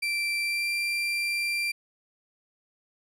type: tone with pitch glide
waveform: 35% pulse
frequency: 2347 to 2366 Hz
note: D7 to D7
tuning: -2 to +12 cents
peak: -24 dBFS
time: 0.02-1.72 s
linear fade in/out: 10 ms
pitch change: +14 cents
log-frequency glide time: 0.41-0.71 s
effects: low-pass 11000 Hz 12 dB/octave + 11-bit